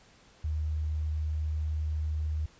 sine tone, 77 Hz, D#2, 17 cents flat, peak -28 dBFS, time 0.44-2.46 s, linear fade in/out 5 ms, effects pink hiss -59 dBFS RMS until 2.59 s + resampled to 16000 Hz

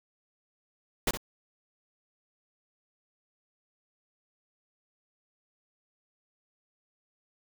pink noise with echo, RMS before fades -26 dBFS, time 1.07-1.11 s, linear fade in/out 5 ms, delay 64 ms, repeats 1, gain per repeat -10 dB, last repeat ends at 1.174 s, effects none

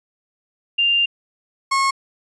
sine / 35% pulse tone pair in turn, 2794 / 1088.5 Hz, F7 / C#6, 0 / -32 cents, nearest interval octave + major third, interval 1632 cents, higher first, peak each -14 dBFS, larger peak neither, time 0.78-1.06 / 1.71-1.91 s, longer first, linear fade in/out 10 ms, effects resampled to 22050 Hz

